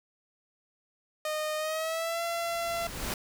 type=tone with pitch glide; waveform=sawtooth; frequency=615 to 678.5 Hz; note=D#5 to E5; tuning=-20 to +50 cents; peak=-26 dBFS; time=1.25-2.87 s; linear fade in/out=2 ms; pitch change=+170 cents; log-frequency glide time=1.57-2.22 s
type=noise with exponential growth; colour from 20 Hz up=pink; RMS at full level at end=-31 dBFS; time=2.12-3.14 s; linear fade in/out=2 ms; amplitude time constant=220 ms
effects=none